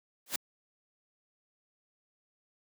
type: noise with exponential growth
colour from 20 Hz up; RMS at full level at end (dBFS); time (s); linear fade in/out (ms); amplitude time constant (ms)
white; -26; 0.26-0.36; 5; 21
effects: high-pass 150 Hz 12 dB/octave